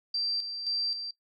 sine tone with tremolo, 4699 Hz, D8, in tune, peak -27 dBFS, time 0.14-1.11 s, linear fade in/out 5 ms, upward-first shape square, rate 1.9 Hz, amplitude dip 55%, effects noise-tail reverb RT60 0.1 s tail -17 dB re dry

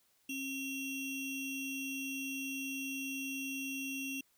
square ring-modulated tone, 1500 Hz, F#6, 23 cents sharp, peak -35 dBFS, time 0.29-4.21 s, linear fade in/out 5 ms, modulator 1230 Hz, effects white hiss -72 dBFS RMS until 4.37 s

